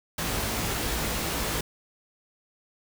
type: noise with comb filter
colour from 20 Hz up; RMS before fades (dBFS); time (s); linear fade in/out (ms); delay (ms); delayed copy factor
pink; -29; 0.18-1.61; 5; 18; +0.6
effects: none